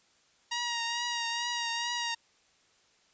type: tone with vibrato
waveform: 10% pulse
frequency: 944 Hz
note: A#5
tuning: 22 cents sharp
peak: -22 dBFS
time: 0.51-2.15 s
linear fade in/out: 10 ms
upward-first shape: triangle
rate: 2.3 Hz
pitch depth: 37 cents each way
effects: white hiss -66 dBFS RMS until 3.13 s + resampled to 16000 Hz